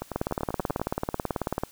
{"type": "two click trains", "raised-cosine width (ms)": 1, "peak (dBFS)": [-17, -12], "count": [9, 28], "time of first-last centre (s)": [[0.02, 0.797], [0.16, 1.635]], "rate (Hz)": [10.3, 18.3], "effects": ["white hiss -53 dBFS RMS until 1.71 s"]}